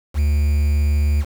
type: tone with quantisation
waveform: triangle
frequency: 73.42 Hz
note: D2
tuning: in tune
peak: -12 dBFS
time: 0.14-1.25 s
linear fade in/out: 50 ms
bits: 6
effects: none